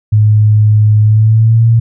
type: tone with pitch glide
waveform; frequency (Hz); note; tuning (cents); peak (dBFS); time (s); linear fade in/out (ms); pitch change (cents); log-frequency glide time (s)
sine; 106.6 to 114.91; G#2 to A#2; +46 to -24; -4; 0.12-1.8; 10; +130; 1.02-1.66
effects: none